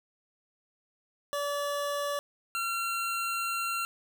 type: tone pair in turn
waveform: 25% pulse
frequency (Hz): 575 / 1367.6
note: D5 / F6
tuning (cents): -37 / -37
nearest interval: octave + minor third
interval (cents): 1500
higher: second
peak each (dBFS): -26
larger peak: neither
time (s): 1.33-2.19 / 2.55-3.85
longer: second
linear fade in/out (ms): 0
effects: none